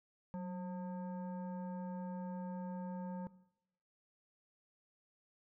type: tone with frequency modulation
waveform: sine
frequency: 185.7 Hz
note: F#3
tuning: 7 cents sharp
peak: -39 dBFS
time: 0.34-3.27 s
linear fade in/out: 0 ms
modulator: 717 Hz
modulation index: 0.62
effects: noise-tail reverb RT60 0.8 s tail -19 dB re dry